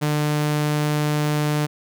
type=tone; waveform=sawtooth; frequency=149.6 Hz; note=D3; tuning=32 cents sharp; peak=-15 dBFS; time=0.01-1.67 s; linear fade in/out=20 ms; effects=none